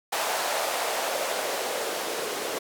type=noise with band-pass filter sweep; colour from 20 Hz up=blue; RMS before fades=-29 dBFS; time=0.12-2.59 s; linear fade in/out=10 ms; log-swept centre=720 to 420 Hz; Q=2.2; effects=none